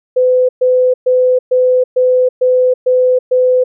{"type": "tone bursts", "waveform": "sine", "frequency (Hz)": 506, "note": "B4", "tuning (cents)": 42, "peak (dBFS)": -7, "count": 8, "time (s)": [0.16, 3.64], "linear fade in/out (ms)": 10, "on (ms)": 330, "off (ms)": 120, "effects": []}